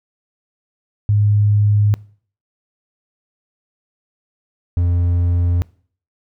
sine / triangle tone pair in turn, 103.83 / 87.31 Hz, G#2 / F2, 0 / 0 cents, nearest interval minor third, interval 300 cents, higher first, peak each -11 dBFS, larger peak neither, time 1.09-1.94 / 4.77-5.62 s, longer neither, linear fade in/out 0 ms, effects noise-tail reverb RT60 0.5 s tail -23 dB re dry

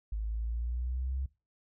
sine linear sweep, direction up, 51.91 to 67.2 Hz, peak -31 dBFS, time 0.12-1.26 s, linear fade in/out 5 ms, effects noise-tail reverb RT60 0.3 s tail -21 dB re dry

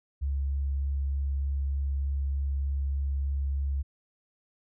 sine tone with vibrato, 69.2 Hz, C#2, 2 cents flat, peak -26 dBFS, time 0.21-3.83 s, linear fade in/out 20 ms, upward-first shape triangle, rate 3.3 Hz, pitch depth 9 cents each way, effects none

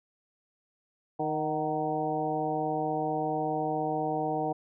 harmonic tone with a mistuned harmonic, 155.56 Hz, D#3, in tune, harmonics 1 / 2 / 3 / 4 / 5 / 6, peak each -38 / -34 / -34 / -36 / -31 / -39 dBFS, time 1.19-4.53 s, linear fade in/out 10 ms, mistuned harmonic 5, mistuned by -43 cents, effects none

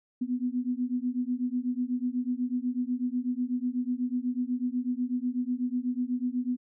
sine beating tone pair, 244.6 / 252.7 Hz, B3 / B3, -16 / +40 cents, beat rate 8.1 Hz, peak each -30 dBFS, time 0.21-6.57 s, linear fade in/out 10 ms, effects none

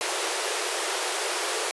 pink high-pass noise, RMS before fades -28 dBFS, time 0.01-1.71 s, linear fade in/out 0 ms, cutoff 350 Hz, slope 96 dB/octave, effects resampled to 24000 Hz

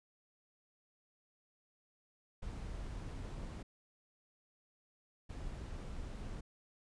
brown noise bursts at uneven times, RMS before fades -44 dBFS, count 2, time 2.42-3.63 / 5.29-6.41 s, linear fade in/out 10 ms, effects resampled to 22050 Hz

